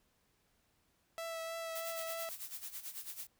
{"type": "tone with vibrato", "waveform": "sawtooth", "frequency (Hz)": 658, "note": "E5", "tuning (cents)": -3, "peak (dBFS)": -36, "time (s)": [1.18, 2.29], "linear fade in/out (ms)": 0, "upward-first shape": "triangle", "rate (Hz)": 3.2, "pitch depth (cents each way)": 17}
{"type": "noise with tremolo", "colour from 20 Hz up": "blue", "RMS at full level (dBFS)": -43, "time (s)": [1.75, 3.27], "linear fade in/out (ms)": 5, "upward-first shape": "sine", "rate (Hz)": 9.1, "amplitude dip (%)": 75}
{"effects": ["pink hiss -75 dBFS RMS until 3.39 s"]}